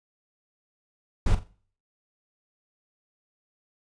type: noise with echo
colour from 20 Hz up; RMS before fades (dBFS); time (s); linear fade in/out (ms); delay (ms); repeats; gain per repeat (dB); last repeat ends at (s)
brown; -20; 1.26-1.35; 5; 43; 3; -12; 1.479
effects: noise-tail reverb RT60 0.5 s tail -22 dB re dry + resampled to 22050 Hz